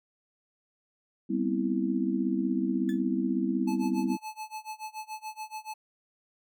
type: chord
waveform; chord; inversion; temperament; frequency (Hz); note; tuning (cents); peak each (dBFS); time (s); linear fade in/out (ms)
sine; C major seventh; second; just; 196.22 / 245.3 / 261.6 / 327; G3 / B3 / C4 / E4; +2 / -12 / 0 / -14; -31; 1.29-4.17; 20
type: tone with exponential decay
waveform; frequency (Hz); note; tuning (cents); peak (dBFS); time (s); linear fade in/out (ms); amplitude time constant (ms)
35% pulse; 1730; A6; -30; -37; 2.89-3.01; 1; 25
type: tone with tremolo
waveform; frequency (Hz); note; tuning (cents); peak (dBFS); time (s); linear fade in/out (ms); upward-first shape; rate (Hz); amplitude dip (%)
square; 865; A5; -30; -35; 3.67-5.74; 10; sine; 7; 95
effects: none